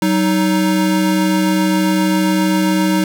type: tone pair together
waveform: square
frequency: 188.7 / 312 Hz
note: F#3 / D#4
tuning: +34 / +5 cents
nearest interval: major sixth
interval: 871 cents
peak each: -16 dBFS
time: 0.02-3.04 s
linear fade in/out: 2 ms
effects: none